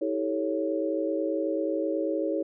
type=chord; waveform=sine; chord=A dominant seventh; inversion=second; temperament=equal with one note detuned; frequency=321.5 / 392 / 440 / 554.4 Hz; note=E4 / G4 / A4 / C#5; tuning=-43 / 0 / 0 / 0 cents; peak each=-29 / -33 / -33 / -30 dBFS; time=0.01-2.43 s; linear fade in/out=10 ms; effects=none